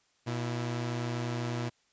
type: tone pair together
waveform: sawtooth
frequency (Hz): 120.5 / 329.6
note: B2 / E4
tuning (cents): -42 / 0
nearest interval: octave + perfect fourth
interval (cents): 1742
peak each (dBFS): -28 / -36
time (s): 0.26-1.7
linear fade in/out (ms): 20
effects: white hiss -70 dBFS RMS until 1.92 s + resampled to 16000 Hz